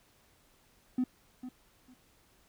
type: tone with echo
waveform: triangle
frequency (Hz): 252.6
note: B3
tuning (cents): +39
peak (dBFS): -23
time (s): 0.98-1.04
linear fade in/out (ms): 5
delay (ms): 450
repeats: 2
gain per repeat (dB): -14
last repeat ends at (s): 1.94
effects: tanh soft clip ceiling -23 dBFS + pink hiss -66 dBFS RMS until 2.48 s